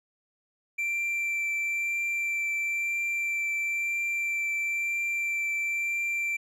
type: tone with vibrato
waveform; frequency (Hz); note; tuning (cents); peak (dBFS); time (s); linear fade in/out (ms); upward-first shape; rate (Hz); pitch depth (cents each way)
triangle; 2349; D7; 0; -25; 0.78-6.37; 10; triangle; 1; 10
effects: none